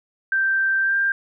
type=tone with pitch glide; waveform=sine; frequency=1567 to 1589.8 Hz; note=G6 to G6; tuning=-1 to +24 cents; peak=-17 dBFS; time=0.32-1.12 s; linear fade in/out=2 ms; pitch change=+25 cents; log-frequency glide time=0.81-0.96 s; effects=none